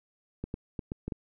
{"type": "clicks", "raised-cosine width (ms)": 3, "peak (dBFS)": -21, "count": 6, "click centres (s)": [0.44, 0.541, 0.792, 0.919, 1.08, 1.122], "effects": []}